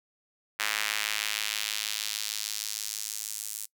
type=tone with high-pass filter sweep; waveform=square; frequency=53.2 Hz; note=G#1; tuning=42 cents sharp; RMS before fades=-33 dBFS; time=0.59-3.66 s; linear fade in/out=10 ms; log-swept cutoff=1800 to 8300 Hz; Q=1.2; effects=noise-tail reverb RT60 0.1 s tail -23 dB re dry